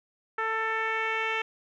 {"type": "tone with low-pass filter sweep", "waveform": "10% pulse", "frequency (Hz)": 444.3, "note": "A4", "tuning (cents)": 17, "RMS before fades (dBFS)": -29, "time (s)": [0.38, 1.42], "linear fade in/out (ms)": 5, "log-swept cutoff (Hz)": [1600, 2700], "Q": 2.2, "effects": []}